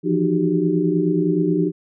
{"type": "tone cluster", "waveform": "sine", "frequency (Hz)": [163.4, 172.9, 305.2, 368, 394.8], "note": ["E3", "F3", "D#4", "F#4", "G4"], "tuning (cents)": [-15, -17, -33, -9, 12], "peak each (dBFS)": [-28, -21, -20, -24, -23], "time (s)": [0.03, 1.72], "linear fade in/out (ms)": 50, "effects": []}